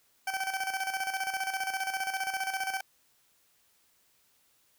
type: tone with tremolo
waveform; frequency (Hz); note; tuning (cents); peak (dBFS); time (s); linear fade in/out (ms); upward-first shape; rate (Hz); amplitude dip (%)
20% pulse; 769; G5; -33; -24; 0.27-2.81; 5; square; 15; 60
effects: white hiss -68 dBFS RMS until 4.78 s